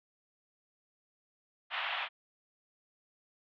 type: band-pass noise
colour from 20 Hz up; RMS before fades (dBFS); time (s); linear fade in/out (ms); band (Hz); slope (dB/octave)
white; -36; 1.7-2.09; 50; 660 to 3300; 48
effects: none

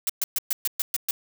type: noise bursts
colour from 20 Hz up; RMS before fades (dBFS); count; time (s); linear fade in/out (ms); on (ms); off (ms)
blue; -24; 8; 0.07-1.11; 2; 25; 120
effects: none

